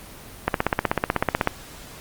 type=click train; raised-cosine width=0.5 ms; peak=-3 dBFS; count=17; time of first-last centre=0.48-1.474 s; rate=16.1 Hz; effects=pink hiss -42 dBFS RMS until 2 s + Opus 24 kbps